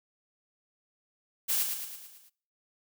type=noise with echo; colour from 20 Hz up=blue; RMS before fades=-28 dBFS; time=1.48-1.64 s; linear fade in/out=20 ms; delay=110 ms; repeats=6; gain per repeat=-5 dB; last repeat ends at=2.3 s; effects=noise-tail reverb RT60 0.5 s tail -23 dB re dry